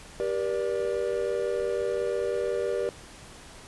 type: chord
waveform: triangle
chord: G minor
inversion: none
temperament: equal with one note detuned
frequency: 392 / 477.9 / 587.3 Hz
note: G4 / Bb4 / D5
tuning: 0 / +43 / 0 cents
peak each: -28 / -27 / -30 dBFS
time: 0.2-2.89 s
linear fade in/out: 0 ms
effects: pink hiss -47 dBFS RMS until 3.67 s + resampled to 24000 Hz